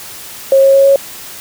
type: tone with pitch steps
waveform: sine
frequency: 541 / 544.4 / 547.9 / 551.4 Hz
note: C#5 / C#5 / C#5 / C#5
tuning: -42 / -31 / -20 / -9 cents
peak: -4 dBFS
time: 0.52-0.96 s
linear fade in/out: 2 ms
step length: 110 ms
effects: white hiss -30 dBFS RMS until 1.4 s